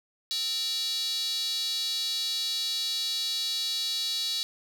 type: tone with high-pass filter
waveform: square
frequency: 260 Hz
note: C4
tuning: 11 cents flat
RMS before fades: -30 dBFS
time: 0.31-4.43 s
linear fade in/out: 0 ms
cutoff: 4100 Hz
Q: 8.9
effects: none